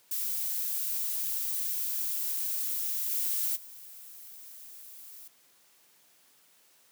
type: noise with level steps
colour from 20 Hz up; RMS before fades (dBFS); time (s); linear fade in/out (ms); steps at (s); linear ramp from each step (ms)
violet; -32 / -30 / -48; 0.11-5.28; 5; 3.1 / 3.55; 20
effects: white hiss -63 dBFS RMS until 6.91 s + high-pass 150 Hz 12 dB/octave

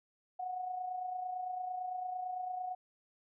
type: tone with amplitude modulation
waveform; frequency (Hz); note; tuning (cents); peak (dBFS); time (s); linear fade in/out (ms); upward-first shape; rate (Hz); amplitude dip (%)
sine; 734; F#5; -14; -34; 0.39-2.75; 10; sine; 28.9; 50
effects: none

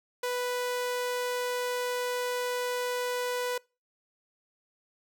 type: tone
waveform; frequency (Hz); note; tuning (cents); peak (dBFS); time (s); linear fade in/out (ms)
sawtooth; 493.9; B4; 0; -25; 0.23-3.58; 5
effects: noise-tail reverb RT60 0.3 s tail -25 dB re dry

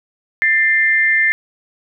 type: tone pair together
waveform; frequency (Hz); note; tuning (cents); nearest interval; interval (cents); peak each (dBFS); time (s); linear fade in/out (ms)
sine; 1783 / 2093; A6 / C7; +22 / 0; minor third; 278; -14; 0.42-1.32; 0
effects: none

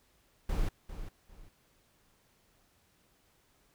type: noise with echo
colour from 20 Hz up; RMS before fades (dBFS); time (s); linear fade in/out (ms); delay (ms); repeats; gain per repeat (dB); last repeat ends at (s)
brown; -30; 0.49-0.69; 5; 400; 2; -11; 1.49
effects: pink hiss -69 dBFS RMS until 3.74 s

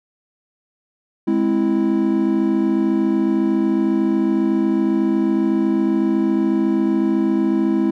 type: chord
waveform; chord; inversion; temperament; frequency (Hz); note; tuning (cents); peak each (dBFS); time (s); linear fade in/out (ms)
triangle; Ab augmented; none; equal; 207.7 / 261.6 / 329.6; Ab3 / C4 / E4; 0 / 0 / 0; -18 / -19 / -16; 1.27-7.91; 10
effects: none

